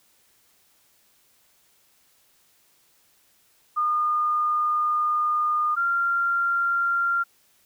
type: tone pair in turn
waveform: sine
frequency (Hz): 1218 / 1384.6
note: D#6 / F6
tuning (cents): -37 / -15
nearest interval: major second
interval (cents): 222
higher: second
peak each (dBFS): -20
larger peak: neither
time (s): 3.76-5.76 / 5.76-7.24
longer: first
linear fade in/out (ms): 20
effects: white hiss -62 dBFS RMS until 7.65 s